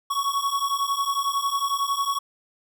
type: beating tone pair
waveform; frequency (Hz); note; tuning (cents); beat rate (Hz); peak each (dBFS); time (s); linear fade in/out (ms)
square; 1108.7 / 1119.7; C#6 / C#6; 0 / +17; 11; -27 / -26; 0.1-2.19; 10
effects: none